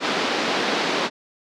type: band-pass noise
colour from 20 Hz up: pink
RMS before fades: -23 dBFS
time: 0-1.1 s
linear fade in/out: 50 ms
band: 230 to 4900 Hz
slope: 24 dB/octave
effects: none